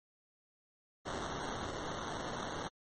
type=noise with sample-and-hold; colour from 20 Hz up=blue; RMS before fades=-40 dBFS; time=1.05-2.69 s; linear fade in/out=20 ms; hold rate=2450 Hz; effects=MP3 32 kbps